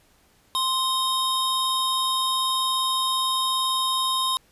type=tone pair together; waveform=square; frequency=1046.5 / 3729 Hz; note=C6 / A#7; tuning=0 / 0 cents; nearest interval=octave + minor seventh; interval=2200 cents; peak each=-25 dBFS; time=0.55-4.37 s; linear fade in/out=0 ms; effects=pink hiss -60 dBFS RMS until 4.51 s + resampled to 32000 Hz